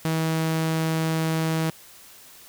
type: tone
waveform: sawtooth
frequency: 160.8 Hz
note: E3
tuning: 43 cents flat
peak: -18 dBFS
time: 0.05-1.7 s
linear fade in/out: 0 ms
effects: white hiss -48 dBFS RMS until 2.48 s